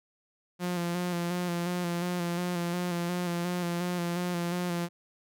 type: tone with vibrato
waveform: sawtooth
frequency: 175.2 Hz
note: F3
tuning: 6 cents sharp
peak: -25 dBFS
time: 0.59-4.89 s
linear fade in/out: 50 ms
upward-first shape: square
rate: 2.8 Hz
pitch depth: 28 cents each way
effects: none